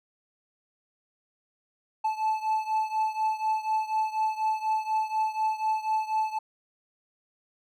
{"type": "beating tone pair", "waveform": "triangle", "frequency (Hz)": [870, 874.1], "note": ["A5", "A5"], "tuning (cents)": [-20, -12], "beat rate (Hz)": 4.1, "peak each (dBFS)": [-25, -28], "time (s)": [2.04, 6.39], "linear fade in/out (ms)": 10, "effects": []}